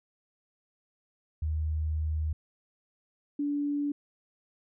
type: tone pair in turn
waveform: sine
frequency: 77.78 / 288.9 Hz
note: D#2 / D4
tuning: 0 / -28 cents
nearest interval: octave + major seventh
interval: 2272 cents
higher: second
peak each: -27 dBFS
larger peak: neither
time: 1.42-2.33 / 3.39-3.92 s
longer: first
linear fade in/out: 5 ms
effects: none